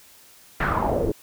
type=noise with low-pass filter sweep; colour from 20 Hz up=pink; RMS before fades=-23 dBFS; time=0.6-1.12 s; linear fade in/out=5 ms; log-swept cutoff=1800 to 370 Hz; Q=3.9; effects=white hiss -51 dBFS RMS until 1.22 s